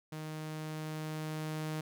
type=tone with level ramp; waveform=sawtooth; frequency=155.56 Hz; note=D#3; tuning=in tune; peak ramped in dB=-36 to -31 dBFS; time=0.12-1.81 s; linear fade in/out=5 ms; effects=none